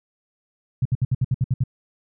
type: tone bursts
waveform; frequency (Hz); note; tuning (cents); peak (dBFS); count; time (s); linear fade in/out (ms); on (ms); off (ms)
sine; 126.7; B2; +45; -16; 9; 0.82-1.638; 5; 34; 64
effects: none